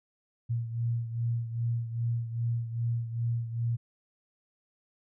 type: beating tone pair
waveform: sine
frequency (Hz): 116.54 / 119.04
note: A#2 / A#2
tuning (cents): 0 / +37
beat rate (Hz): 2.5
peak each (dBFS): -29 / -35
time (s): 0.49-3.77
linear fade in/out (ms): 20
effects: none